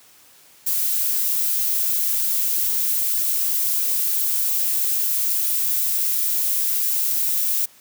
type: noise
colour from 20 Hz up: violet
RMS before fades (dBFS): -21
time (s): 0.66-7.66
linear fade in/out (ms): 10
effects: white hiss -51 dBFS RMS until 7.8 s + high-pass 80 Hz 12 dB/octave